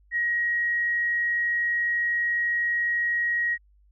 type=tone; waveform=sine; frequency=1894 Hz; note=A#6; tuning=27 cents sharp; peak=-22 dBFS; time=0.11-3.58 s; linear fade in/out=50 ms; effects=added 50 Hz sine -56 dBFS peak until 3.91 s